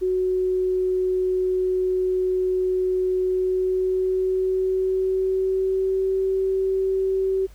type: tone with pitch glide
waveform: sine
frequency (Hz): 370 to 381.9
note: F#4 to G4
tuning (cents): 0 to -45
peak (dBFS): -19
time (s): 0.01-7.47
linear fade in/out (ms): 20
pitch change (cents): +55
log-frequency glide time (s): 3.23-6.18
effects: added 50 Hz sine -43 dBFS peak until 7.54 s + pink hiss -56 dBFS RMS until 7.54 s